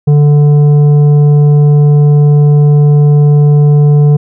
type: tone with tanh clipping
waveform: sine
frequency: 146.83 Hz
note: D3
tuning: in tune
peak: -4 dBFS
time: 0.07-4.17 s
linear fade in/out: 10 ms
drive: 8 dB
effects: none